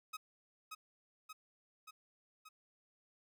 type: tone with echo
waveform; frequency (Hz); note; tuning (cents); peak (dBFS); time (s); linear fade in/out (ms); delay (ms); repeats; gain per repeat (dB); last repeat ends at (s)
sawtooth; 1267; D#6; +31; -38; 0.13-0.17; 10; 580; 4; -3; 2.49
effects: none